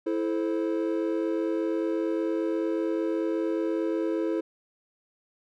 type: chord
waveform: triangle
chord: A minor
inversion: second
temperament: equal with one note detuned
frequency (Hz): 329.6 / 434.7 / 523.3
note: E4 / A4 / C5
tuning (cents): 0 / -21 / 0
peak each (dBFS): -25 / -29 / -31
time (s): 0.06-4.41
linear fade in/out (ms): 10
effects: none